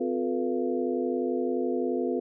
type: tone cluster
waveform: sine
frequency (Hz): 256.5 / 355.6 / 432.7 / 484.3 / 686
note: C4 / F4 / A4 / B4 / F5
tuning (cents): -34 / +31 / -29 / -34 / -31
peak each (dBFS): -30 / -30 / -32 / -32 / -39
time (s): 0-2.2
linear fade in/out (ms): 10
effects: none